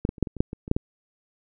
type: clicks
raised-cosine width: 3 ms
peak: -9 / -13 / -30 / -7 / -21 / -23 / -6 / -20 / -23 / -6 / -11 dBFS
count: 11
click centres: 0.051 / 0.091 / 0.182 / 0.227 / 0.272 / 0.367 / 0.405 / 0.531 / 0.679 / 0.714 / 0.765 s
effects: none